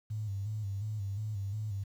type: tone with vibrato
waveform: sine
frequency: 103 Hz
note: G#2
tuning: 14 cents flat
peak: -33 dBFS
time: 0.1-1.84 s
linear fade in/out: 10 ms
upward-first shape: square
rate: 2.8 Hz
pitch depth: 74 cents each way
effects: 10-bit